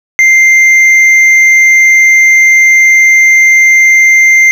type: tone with hard clipping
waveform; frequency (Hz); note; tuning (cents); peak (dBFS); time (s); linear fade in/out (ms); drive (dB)
sine; 2093; C7; 0; -3; 0.19-4.51; 0; 4
effects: none